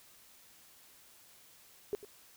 sine tone with echo, 409.7 Hz, G#4, 24 cents flat, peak -30 dBFS, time 1.93-1.95 s, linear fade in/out 0 ms, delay 98 ms, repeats 1, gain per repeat -15 dB, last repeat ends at 2.048 s, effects white hiss -60 dBFS RMS until 2.36 s

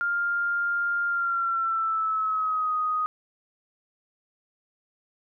sine tone with pitch glide, 1401 to 1248.1 Hz, F6 to D#6, +5 to +5 cents, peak -23 dBFS, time 0.01-3.06 s, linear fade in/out 0 ms, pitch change -200 cents, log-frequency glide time 1.07-2.74 s, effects none

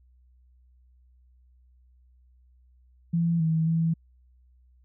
sine tone with pitch steps, 168.3 / 160.7 / 163.9 Hz, E3 / E3 / E3, +36 / -44 / -10 cents, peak -21 dBFS, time 3.13-3.94 s, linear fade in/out 10 ms, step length 270 ms, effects added 62 Hz sine -56 dBFS peak until 4.84 s

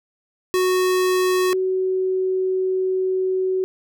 square / sine tone pair in turn, 368.8 / 374.8 Hz, F#4 / F#4, -6 / +22 cents, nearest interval unison, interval 28 cents, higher second, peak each -17 / -18 dBFS, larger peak first, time 0.54-1.53 / 1.53-3.64 s, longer second, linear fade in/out 0 ms, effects none

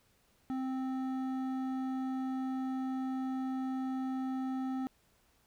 sine tone with hard clipping, 261.6 Hz, C4, in tune, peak -35 dBFS, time 0.5-4.87 s, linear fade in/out 0 ms, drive 10 dB, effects pink hiss -70 dBFS RMS until 5.46 s

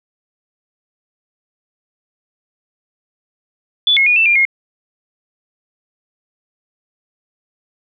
sine tone with pitch steps, 3460 / 2167 / 2450 / 2662 / 2394 / 2147 Hz, A7 / C#7 / D#7 / E7 / D7 / C7, -30 / -40 / -27 / +16 / +33 / +44 cents, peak -9 dBFS, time 3.87-4.452 s, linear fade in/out 2 ms, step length 97 ms, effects none

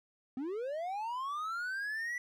triangle linear sweep, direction up, 244.7 to 1975.5 Hz, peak -33 dBFS, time 0.37-2.18 s, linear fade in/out 2 ms, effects none

